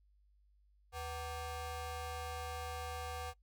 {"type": "ring-modulated tone", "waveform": "25% pulse", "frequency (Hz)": 415.3, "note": "G#4", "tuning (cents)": 0, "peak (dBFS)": -34, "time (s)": [0.92, 3.34], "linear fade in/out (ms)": 50, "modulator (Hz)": 338, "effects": ["noise-tail reverb RT60 0.1 s tail -22 dB re dry", "added 50 Hz sine -66 dBFS peak until 3.42 s"]}